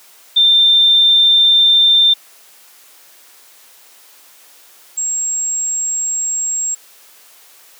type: tone pair in turn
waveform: sine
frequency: 3586 / 7570 Hz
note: A7 / A#8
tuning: +32 / +26 cents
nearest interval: octave + minor second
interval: 1294 cents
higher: second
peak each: -7 / -16 dBFS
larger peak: first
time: 0.36-2.14 / 4.97-6.75 s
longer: neither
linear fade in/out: 10 ms
effects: white hiss -45 dBFS RMS until 7.79 s + high-pass 400 Hz 12 dB/octave